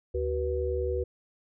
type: tone cluster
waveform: sine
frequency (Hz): 74.4 / 376.9 / 487.4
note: D2 / F#4 / B4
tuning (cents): +23 / +32 / -23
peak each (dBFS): -31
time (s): 0.14-1.04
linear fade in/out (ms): 10
effects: none